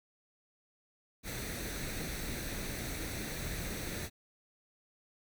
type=noise with comb filter; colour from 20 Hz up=pink; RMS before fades=-39 dBFS; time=1.23-4.1 s; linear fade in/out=50 ms; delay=0.49 ms; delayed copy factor=+0.55; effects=none